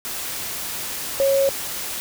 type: tone in noise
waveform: sine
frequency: 548 Hz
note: C#5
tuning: 20 cents flat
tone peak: -15 dBFS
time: 1.2-1.49 s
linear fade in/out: 0 ms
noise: white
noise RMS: -29 dBFS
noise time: 0.05-2 s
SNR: +11 dB
effects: none